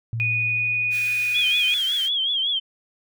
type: tone with exponential decay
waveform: sine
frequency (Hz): 114.6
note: A#2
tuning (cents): -29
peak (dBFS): -23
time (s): 0.13-1.93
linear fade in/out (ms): 0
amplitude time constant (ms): 390
type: tone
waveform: sine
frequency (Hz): 2472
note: D#7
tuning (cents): -12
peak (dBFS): -20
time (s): 0.2-1.74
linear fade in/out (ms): 0
type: high-pass noise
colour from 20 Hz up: pink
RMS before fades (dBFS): -38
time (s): 0.9-2.1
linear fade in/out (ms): 50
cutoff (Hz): 1400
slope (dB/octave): 96
type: tone with vibrato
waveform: sine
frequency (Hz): 3255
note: G#7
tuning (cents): -36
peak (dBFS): -20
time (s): 1.34-2.6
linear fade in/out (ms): 20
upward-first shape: triangle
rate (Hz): 5.4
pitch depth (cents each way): 110
effects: none